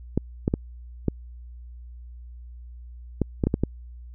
clicks, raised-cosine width 3 ms, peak -8 dBFS, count 9, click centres 0.176 / 0.479 / 0.539 / 1.083 / 3.217 / 3.438 / 3.47 / 3.541 / 3.636 s, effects added 60 Hz sine -39 dBFS peak until 4.14 s

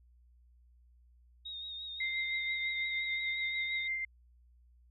sine tone with vibrato, 3729 Hz, A#7, in tune, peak -40 dBFS, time 1.45-3.88 s, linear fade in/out 10 ms, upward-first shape sine, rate 5.8 Hz, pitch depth 35 cents each way
sine tone with tremolo, 2093 Hz, C7, in tune, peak -31 dBFS, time 2-4.05 s, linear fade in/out 5 ms, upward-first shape triangle, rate 6.4 Hz, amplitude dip 40%
effects added 60 Hz sine -60 dBFS peak until 4.9 s

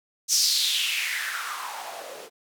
blue noise with band-pass filter sweep, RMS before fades -27 dBFS, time 0.28-2.3 s, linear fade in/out 50 ms, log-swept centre 6100 to 430 Hz, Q 4.2, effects none

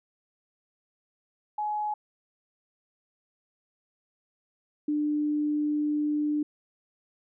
sine tone pair in turn, 843 / 298 Hz, G#5 / D4, +26 / +25 cents, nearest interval octave + tritone, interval 1801 cents, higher first, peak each -27 / -24 dBFS, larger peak second, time 1.58-1.94 / 4.88-6.43 s, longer second, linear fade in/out 5 ms, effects none

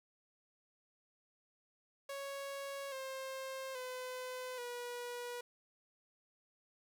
sawtooth tone with pitch steps, 554.4 / 530.3 / 507.2 / 485.1 Hz, C#5 / C5 / B4 / B4, 0 / +23 / +46 / -31 cents, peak -38 dBFS, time 2.09-5.41 s, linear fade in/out 5 ms, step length 830 ms, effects none

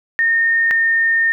sine tone pair in turn, 1832 / 1825 Hz, A#6 / A#6, -31 / -37 cents, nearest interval unison, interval 6 cents, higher first, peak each -12 dBFS, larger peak neither, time 0.19-0.71 / 0.71-1.32 s, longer second, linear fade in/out 0 ms, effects none

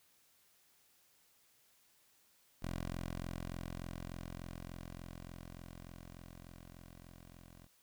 10% pulse tone with level ramp, 43.41 Hz, F1, 10 cents flat, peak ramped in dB -30 to -48 dBFS, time 2.62-7.67 s, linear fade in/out 10 ms, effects white hiss -70 dBFS RMS until 7.82 s

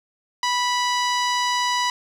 sawtooth tone with low-pass filter, 984 Hz, B5, 7 cents flat, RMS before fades -22 dBFS, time 0.43-1.9 s, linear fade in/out 2 ms, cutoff 5500 Hz, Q 1.7, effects 8-bit

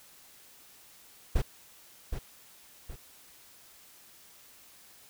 brown noise with echo, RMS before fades -24 dBFS, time 1.35-1.42 s, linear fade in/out 10 ms, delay 770 ms, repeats 2, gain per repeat -8 dB, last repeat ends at 2.96 s, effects white hiss -56 dBFS RMS until 5.09 s

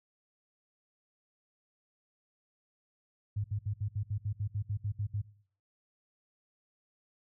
sine tone bursts, 103.3 Hz, G#2, 9 cents flat, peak -30 dBFS, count 13, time 3.36-5.218 s, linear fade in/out 10 ms, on 82 ms, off 66 ms, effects noise-tail reverb RT60 0.5 s tail -17 dB re dry

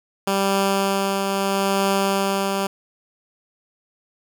10% pulse tone with tremolo, 196 Hz, G3, in tune, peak -9 dBFS, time 0.27-2.67 s, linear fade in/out 5 ms, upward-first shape triangle, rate 0.77 Hz, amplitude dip 35%, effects none

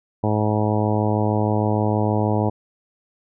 harmonic tone, 106.4 Hz, G#2, 42 cents sharp, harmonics 1 / 2 / 3 / 4 / 5 / 6 / 7 / 8 / 9, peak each -21 / -24 / -26 / -27 / -28 / -29 / -29 / -30 / -31 dBFS, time 0.23-2.5 s, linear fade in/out 10 ms, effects none

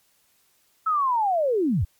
sine linear sweep, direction down, 1318.5 to 60.7 Hz, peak -19 dBFS, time 0.86-1.85 s, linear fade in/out 10 ms, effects white hiss -64 dBFS RMS until 1.99 s + MP3 96 kbps

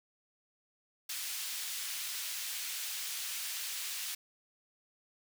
pink high-pass noise, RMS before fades -39 dBFS, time 1.09-4.15 s, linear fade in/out 5 ms, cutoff 2800 Hz, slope 12 dB/octave, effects none

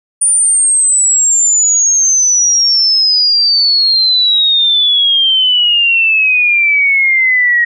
sine exponential sweep, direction down, 9397 to 1886 Hz, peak -7 dBFS, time 0.21-7.65 s, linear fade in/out 10 ms, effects none

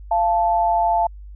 sine tone pair together, 689.8 / 877 Hz, F5 / A5, -22 / -6 cents, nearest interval major third, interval 416 cents, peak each -18 dBFS, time 0.11-1.07 s, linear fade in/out 5 ms, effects added 50 Hz sine -35 dBFS peak until 1.35 s

